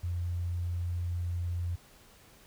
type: tone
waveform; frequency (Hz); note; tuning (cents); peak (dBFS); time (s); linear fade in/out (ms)
sine; 87.31; F2; 0; -30; 0.03-1.76; 10
effects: pink hiss -58 dBFS RMS until 2.46 s